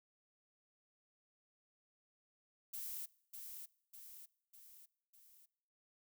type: noise with echo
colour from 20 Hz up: violet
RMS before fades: -45 dBFS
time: 2.73-3.06 s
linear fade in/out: 10 ms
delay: 600 ms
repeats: 4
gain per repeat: -5 dB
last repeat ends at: 5.46 s
effects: noise-tail reverb RT60 0.8 s tail -23 dB re dry